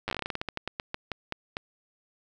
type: slowing click train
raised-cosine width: 0.3 ms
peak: -15 dBFS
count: 21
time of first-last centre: 0.08-1.569 s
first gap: 9 ms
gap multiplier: 1.19
effects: none